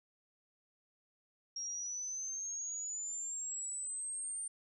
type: exponential sweep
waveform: sine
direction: up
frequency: 5588 to 8910 Hz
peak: -38 dBFS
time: 1.56-4.48 s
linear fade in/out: 5 ms
effects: none